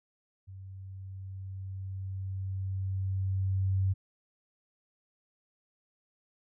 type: tone with level ramp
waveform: sine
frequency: 95.6 Hz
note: G2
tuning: 43 cents flat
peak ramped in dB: -43 to -24 dBFS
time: 0.47-3.94 s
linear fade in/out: 20 ms
effects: none